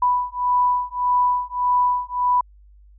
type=beating tone pair; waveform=sine; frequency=987.8 / 989.5 Hz; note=B5 / B5; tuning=0 / +3 cents; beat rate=1.7 Hz; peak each=-20 dBFS; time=0.02-2.41 s; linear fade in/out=5 ms; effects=added 50 Hz sine -46 dBFS peak until 2.98 s